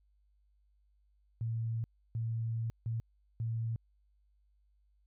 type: tone bursts at uneven times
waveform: sine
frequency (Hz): 113.9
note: A#2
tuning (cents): -40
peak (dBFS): -32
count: 4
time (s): 1.41-1.84 / 2.15-2.7 / 2.86-3 / 3.4-3.76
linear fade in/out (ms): 0
effects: added 50 Hz sine -67 dBFS peak until 5.06 s